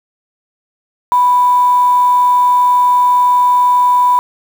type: tone with quantisation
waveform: sine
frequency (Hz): 987.8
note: B5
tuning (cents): 0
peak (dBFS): -7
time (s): 1.12-4.19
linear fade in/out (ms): 0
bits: 5
effects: none